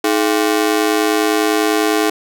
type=ring-modulated tone; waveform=sawtooth; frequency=370 Hz; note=F#4; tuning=in tune; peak=-6 dBFS; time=0.04-2.1 s; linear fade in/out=5 ms; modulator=54.9 Hz; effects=none